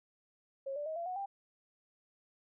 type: tone with pitch steps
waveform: sine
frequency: 544 / 586.4 / 632.2 / 681.4 / 734.6 / 791.9 Hz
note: C#5 / D5 / D#5 / F5 / F#5 / G5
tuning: -33 / -3 / +27 / -43 / -13 / +17 cents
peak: -36 dBFS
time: 0.66-1.26 s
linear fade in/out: 10 ms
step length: 100 ms
effects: none